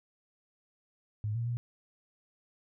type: tone with pitch steps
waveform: sine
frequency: 106.1 / 117 / 119.8 Hz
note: G#2 / A#2 / A#2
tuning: +38 / +7 / +48 cents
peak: -30 dBFS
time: 1.24-1.57 s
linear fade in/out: 0 ms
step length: 110 ms
effects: none